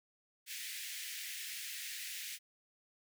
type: high-pass noise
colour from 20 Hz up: pink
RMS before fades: -44 dBFS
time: 0.46-2.39 s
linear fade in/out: 50 ms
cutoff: 1800 Hz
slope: 48 dB/octave
effects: none